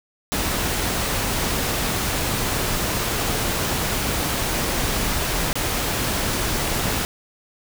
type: noise with dropouts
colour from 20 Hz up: pink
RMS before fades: -23 dBFS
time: 0.32-7.05 s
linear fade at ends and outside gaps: 0 ms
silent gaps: 5.53-5.555 s
effects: none